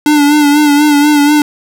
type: tone with vibrato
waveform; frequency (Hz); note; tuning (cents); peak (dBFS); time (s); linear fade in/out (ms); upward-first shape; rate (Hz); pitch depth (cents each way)
square; 293.7; D4; 0; -6; 0.06-1.42; 2; sine; 4.1; 43
effects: none